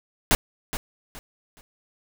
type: noise with echo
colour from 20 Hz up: pink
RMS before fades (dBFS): -18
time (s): 0.31-0.35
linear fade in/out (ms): 0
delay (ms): 420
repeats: 3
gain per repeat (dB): -11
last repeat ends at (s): 1.61
effects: none